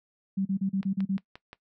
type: tone bursts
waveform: sine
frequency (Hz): 193.1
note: G3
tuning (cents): -26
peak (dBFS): -24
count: 7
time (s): 0.37-1.174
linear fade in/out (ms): 10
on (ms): 84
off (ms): 36
type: click train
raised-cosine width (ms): 0.3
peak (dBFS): -27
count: 5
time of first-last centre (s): 0.83-1.531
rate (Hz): 5.71
effects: noise-tail reverb RT60 0.1 s tail -18 dB re dry